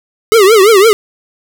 square tone with vibrato, 415.3 Hz, G#4, in tune, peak -4 dBFS, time 0.32-0.93 s, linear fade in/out 0 ms, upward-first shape triangle, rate 5.9 Hz, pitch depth 220 cents each way, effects none

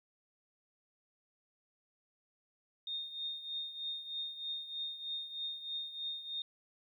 sine tone with tremolo, 3674 Hz, A#7, 26 cents flat, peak -35 dBFS, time 2.87-6.42 s, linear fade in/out 2 ms, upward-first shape triangle, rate 3.2 Hz, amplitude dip 75%, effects 12-bit

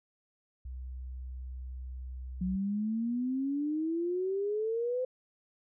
sine tone, 63.6 Hz, C2, 48 cents flat, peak -38 dBFS, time 0.65-2.56 s, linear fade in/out 5 ms
sine exponential sweep, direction up, 180.5 to 515 Hz, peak -29 dBFS, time 2.41-5.05 s, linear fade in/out 5 ms
effects none

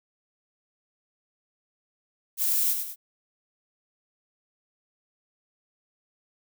violet noise with echo, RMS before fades -25 dBFS, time 2.37-2.76 s, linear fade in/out 50 ms, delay 100 ms, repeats 2, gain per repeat -6 dB, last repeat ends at 2.96 s, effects none

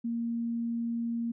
sine tone, 233 Hz, A#3, 1 cent flat, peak -29 dBFS, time 0.04-1.32 s, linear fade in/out 10 ms, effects none

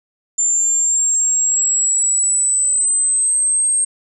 sine linear sweep, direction up, 7210 to 8470 Hz, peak -13 dBFS, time 0.38-3.85 s, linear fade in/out 10 ms, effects none

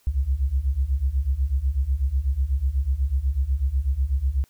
sine beating tone pair, 62.8 / 70.9 Hz, B1 / C#2, +30 / +40 cents, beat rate 8.1 Hz, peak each -24 / -22 dBFS, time 0.07-4.44 s, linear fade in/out 0 ms, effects white hiss -62 dBFS RMS until 4.49 s

